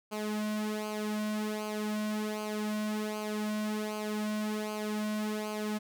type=tone with flanger; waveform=sawtooth; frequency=212.7 Hz; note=G#3; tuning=42 cents sharp; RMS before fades=-34 dBFS; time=0.11-5.79 s; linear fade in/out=20 ms; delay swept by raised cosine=0.54 to 2.44 ms; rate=1.3 Hz; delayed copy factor=-0.7; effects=none